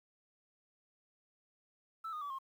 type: tone with pitch steps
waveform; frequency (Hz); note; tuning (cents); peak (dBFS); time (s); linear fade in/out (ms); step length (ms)
sine; 1318.5 / 1230.2 / 1147.8 / 1071; E6 / D#6 / D6 / C6; 0 / -20 / -40 / +40; -37; 2.04-2.388; 10; 87
effects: tanh soft clip ceiling -37 dBFS + 11-bit